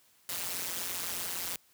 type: noise with amplitude modulation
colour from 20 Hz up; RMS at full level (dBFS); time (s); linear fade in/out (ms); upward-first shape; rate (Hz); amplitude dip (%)
white; -32; 0.29-1.56; 2; sine; 177; 95
effects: white hiss -65 dBFS RMS until 1.73 s + high-pass 60 Hz 12 dB/octave